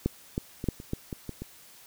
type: clicks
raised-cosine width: 3 ms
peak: -12 / -15 / -20 / -12 / -28 / -16 / -21 / -22 / -23 dBFS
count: 9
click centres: 0.06 / 0.379 / 0.641 / 0.687 / 0.801 / 0.934 / 1.128 / 1.293 / 1.42 s
effects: white hiss -53 dBFS RMS until 1.86 s